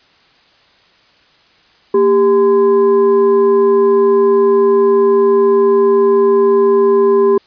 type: tone with frequency modulation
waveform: sine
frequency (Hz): 397.4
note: G4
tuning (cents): +24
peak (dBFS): -7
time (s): 1.94-7.38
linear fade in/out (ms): 5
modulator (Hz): 629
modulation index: 0.48
effects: white hiss -50 dBFS RMS until 7.46 s + resampled to 11025 Hz